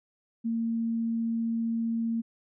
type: tone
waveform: sine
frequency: 228.8 Hz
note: A#3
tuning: 32 cents flat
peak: -26 dBFS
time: 0.44-2.22 s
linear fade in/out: 20 ms
effects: none